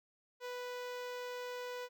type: tone with notch filter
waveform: sawtooth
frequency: 493.9 Hz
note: B4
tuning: in tune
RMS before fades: -43 dBFS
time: 0.4-1.89 s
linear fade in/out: 50 ms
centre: 10000 Hz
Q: 0.78
effects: none